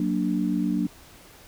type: chord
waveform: sine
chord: Gb augmented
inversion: none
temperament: equal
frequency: 185 / 233.1 / 293.7 Hz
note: Gb3 / Bb3 / D4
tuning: 0 / 0 / 0 cents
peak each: -26 / -27 / -26 dBFS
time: 0-0.87 s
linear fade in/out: 2 ms
effects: pink hiss -50 dBFS RMS until 1.47 s